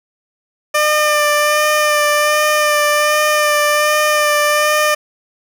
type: tone with vibrato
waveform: 15% pulse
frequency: 599 Hz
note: D5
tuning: 34 cents sharp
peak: -5 dBFS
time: 0.74-4.95 s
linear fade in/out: 10 ms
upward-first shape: sine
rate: 1.3 Hz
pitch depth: 19 cents each way
effects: none